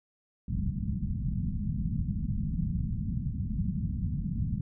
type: low-pass noise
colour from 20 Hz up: white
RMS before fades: -31 dBFS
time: 0.48-4.61 s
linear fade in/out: 2 ms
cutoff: 210 Hz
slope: 48 dB/octave
effects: none